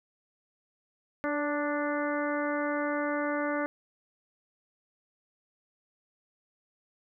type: harmonic tone with a mistuned harmonic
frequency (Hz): 293.7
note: D4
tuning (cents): 0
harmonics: 1 / 2 / 3 / 4 / 5 / 6 / 7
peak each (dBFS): -32 / -32 / -39 / -37 / -37 / -40 / -42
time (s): 1.24-3.66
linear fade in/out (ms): 0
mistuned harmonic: 2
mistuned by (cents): -19
effects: none